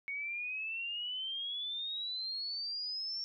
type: exponential sweep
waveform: sine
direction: up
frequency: 2217 to 5500 Hz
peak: -36 dBFS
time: 0.08-3.24 s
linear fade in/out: 0 ms
effects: none